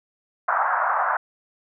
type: band-pass noise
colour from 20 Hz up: white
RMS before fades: -22 dBFS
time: 0.48-1.17 s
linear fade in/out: 5 ms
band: 660 to 1500 Hz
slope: 48 dB/octave
effects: none